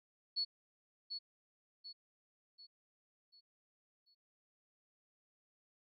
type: tone with echo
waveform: sine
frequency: 4402 Hz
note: C#8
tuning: 13 cents flat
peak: -33 dBFS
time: 0.36-0.45 s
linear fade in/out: 20 ms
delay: 740 ms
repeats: 5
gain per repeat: -7 dB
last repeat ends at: 4.15 s
effects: none